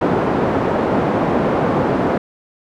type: band-pass noise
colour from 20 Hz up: pink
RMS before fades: -17 dBFS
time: 0.01-2.18 s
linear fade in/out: 5 ms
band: 180 to 890 Hz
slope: 12 dB/octave
effects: none